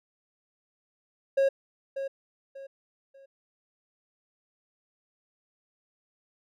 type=tone with echo; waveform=triangle; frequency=545 Hz; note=C#5; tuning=29 cents flat; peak=-18 dBFS; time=1.37-1.49 s; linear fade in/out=10 ms; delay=590 ms; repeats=3; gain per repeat=-10 dB; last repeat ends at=3.26 s; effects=none